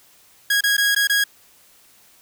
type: tone with dropouts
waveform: sawtooth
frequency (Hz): 1648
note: G#6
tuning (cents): -14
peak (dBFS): -12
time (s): 0.5-1.24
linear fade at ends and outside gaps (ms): 5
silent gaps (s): 0.608-0.637 / 0.768-0.779 / 0.949-0.962 / 1.073-1.096
effects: white hiss -53 dBFS RMS until 2.21 s